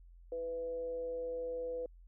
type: tone with frequency modulation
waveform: sine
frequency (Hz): 497.8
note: B4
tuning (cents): +14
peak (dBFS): -36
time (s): 0.32-1.86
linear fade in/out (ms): 2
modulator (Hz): 170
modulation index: 0.28
effects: added 43 Hz sine -54 dBFS peak until 2.07 s